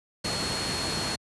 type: tone in noise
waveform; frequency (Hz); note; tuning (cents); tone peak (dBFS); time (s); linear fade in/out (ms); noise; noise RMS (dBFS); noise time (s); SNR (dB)
sine; 4308; C8; +50; -32; 0.24-1.16; 10; pink; -30; 0.24-1.16; -5
effects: high-pass 80 Hz 12 dB/octave + resampled to 24000 Hz